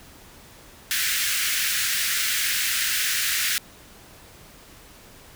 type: high-pass noise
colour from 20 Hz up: pink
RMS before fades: -24 dBFS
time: 0.91-3.58 s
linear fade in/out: 0 ms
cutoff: 1500 Hz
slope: 48 dB/octave
effects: pink hiss -48 dBFS RMS until 5.35 s